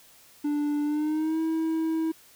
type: tone with pitch glide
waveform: triangle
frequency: 293.7 to 322.1 Hz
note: D4 to E4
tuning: 0 to -40 cents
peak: -22 dBFS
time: 0.44-2.12 s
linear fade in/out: 10 ms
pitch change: +160 cents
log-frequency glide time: 0.83-1.4 s
effects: white hiss -55 dBFS RMS until 2.35 s